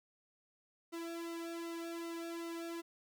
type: tone with flanger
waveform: sawtooth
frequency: 335.4 Hz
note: E4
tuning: 30 cents sharp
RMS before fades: -43 dBFS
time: 0.92-2.82 s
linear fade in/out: 20 ms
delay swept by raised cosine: 1.2 to 2.01 ms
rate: 2.6 Hz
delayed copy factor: -0.85
effects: none

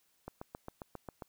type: click train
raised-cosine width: 1 ms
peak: -28 dBFS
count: 8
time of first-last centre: 0.28-1.222 s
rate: 7.43 Hz
effects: white hiss -73 dBFS RMS until 1.28 s

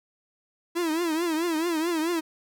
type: tone with vibrato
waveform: 45% pulse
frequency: 329.6 Hz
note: E4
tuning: in tune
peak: -24 dBFS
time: 0.75-2.21 s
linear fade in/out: 20 ms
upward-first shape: triangle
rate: 4.6 Hz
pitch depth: 140 cents each way
effects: none

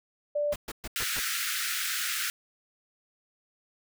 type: tone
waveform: sine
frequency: 587.3 Hz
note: D5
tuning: in tune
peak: -25 dBFS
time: 0.35-0.54 s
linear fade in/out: 10 ms
type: noise bursts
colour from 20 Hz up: pink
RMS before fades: -37 dBFS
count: 5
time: 0.52-1.195 s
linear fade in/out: 5 ms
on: 39 ms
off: 120 ms
type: high-pass noise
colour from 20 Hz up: pink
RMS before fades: -31 dBFS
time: 0.96-2.3 s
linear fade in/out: 0 ms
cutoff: 1300 Hz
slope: 96 dB/octave
effects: none

